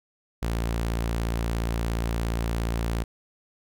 sawtooth tone, 57.1 Hz, A#1, 35 cents flat, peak -21 dBFS, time 0.42-3.04 s, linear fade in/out 10 ms, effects none

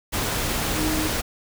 sine tone in noise, 310 Hz, D#4, 6 cents flat, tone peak -25 dBFS, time 0.75-1.09 s, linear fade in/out 20 ms, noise pink, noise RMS -25 dBFS, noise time 0.12-1.22 s, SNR -3 dB, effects none

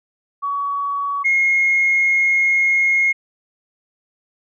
sine tone pair in turn, 1129 / 2152 Hz, C#6 / C7, +31 / +48 cents, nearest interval major seventh, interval 1117 cents, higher second, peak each -19 / -12 dBFS, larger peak second, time 0.42-1.24 / 1.24-3.13 s, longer second, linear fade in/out 20 ms, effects tanh soft clip ceiling -8 dBFS

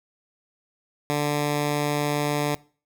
10% pulse tone, 146.9 Hz, D3, 1 cent sharp, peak -14 dBFS, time 1.1-2.55 s, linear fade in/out 0 ms, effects noise-tail reverb RT60 0.4 s tail -22 dB re dry

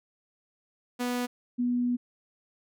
sawtooth / sine tone pair in turn, 245.8 / 244.5 Hz, B3 / B3, -8 / -17 cents, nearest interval unison, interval 9 cents, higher first, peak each -24 dBFS, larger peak neither, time 0.99-1.27 / 1.58-1.97 s, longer second, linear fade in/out 20 ms, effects none

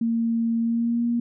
sine tone with pitch glide, 229.8 to 236.5 Hz, A#3 to A#3, -25 to +25 cents, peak -20 dBFS, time 0.01-1.2 s, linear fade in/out 5 ms, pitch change +50 cents, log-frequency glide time 0.6-1.05 s, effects none

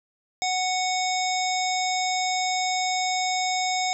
harmonic tone, 740 Hz, F#5, in tune, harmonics 1 / 3 / 5 / 7 / 9 / 10, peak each -25 / -30 / -32 / -33 / -35 / -35 dBFS, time 0.42-3.93 s, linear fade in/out 0 ms, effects none

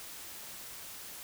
silence, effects white hiss -46 dBFS RMS until 1.23 s

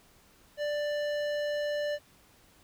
sine tone with hard clipping, 589 Hz, D5, 5 cents sharp, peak -31 dBFS, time 0.57-1.99 s, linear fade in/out 50 ms, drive 14 dB, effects pink hiss -61 dBFS RMS until 2.63 s

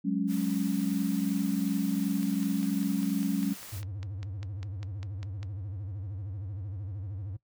sine chord, F# suspended second, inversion none, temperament equal, 185 / 207.7 / 277.2 Hz, F#3 / G#3 / C#4, 0 / 0 / 0 cents, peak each -30 dBFS, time 0.04-3.54 s, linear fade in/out 20 ms
white noise, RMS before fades -45 dBFS, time 0.27-3.83 s, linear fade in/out 50 ms
click train, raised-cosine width 0.2 ms, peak -28 dBFS, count 17, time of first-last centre 2.23-5.43 s, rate 5 Hz
triangle tone with vibrato, 98 Hz, G2, in tune, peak -33 dBFS, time 3.72-7.37 s, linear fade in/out 10 ms, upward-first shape sine, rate 13 Hz, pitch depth 170 cents each way
effects noise-tail reverb RT60 0.1 s tail -19 dB re dry

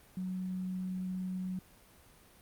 triangle tone with tanh clipping, 185 Hz, F#3, in tune, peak -34 dBFS, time 0.17-1.59 s, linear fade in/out 2 ms, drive 3 dB, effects pink hiss -60 dBFS RMS until 2.41 s + Opus 32 kbps

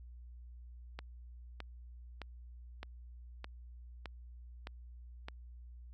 click train, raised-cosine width 0.3 ms, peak -27 dBFS, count 8, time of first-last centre 0.99-5.284 s, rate 1.63 Hz, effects added 60 Hz sine -49 dBFS peak until 5.93 s

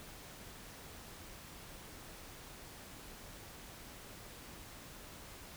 silence, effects pink hiss -52 dBFS RMS until 5.56 s

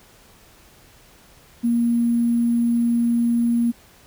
sine tone with sample-and-hold, 235.5 Hz, A#3, 18 cents sharp, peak -16 dBFS, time 1.63-3.72 s, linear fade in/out 20 ms, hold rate 11025 Hz, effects pink hiss -51 dBFS RMS until 4.06 s

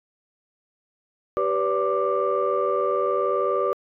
sine tone cluster, 387.5 / 494.5 / 575 / 1181 Hz, G4 / B4 / D5 / D6, -20 / +2 / -37 / +9 cents, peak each -25 dBFS, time 1.37-3.73 s, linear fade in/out 0 ms, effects tanh soft clip ceiling -12 dBFS

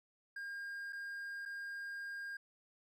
triangle tone with dropouts, 1612 Hz, G6, 48 cents sharp, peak -40 dBFS, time 0.36-2.37 s, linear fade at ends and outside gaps 5 ms, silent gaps 0.925-0.929 / 1.454-1.458 s, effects none

